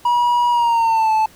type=tone with pitch glide; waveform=triangle; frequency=964 to 873.8 Hz; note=B5 to A5; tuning=-42 to -12 cents; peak=-11 dBFS; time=0.05-1.26 s; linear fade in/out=5 ms; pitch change=-170 cents; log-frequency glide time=0.5-1.12 s; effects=pink hiss -47 dBFS RMS until 1.35 s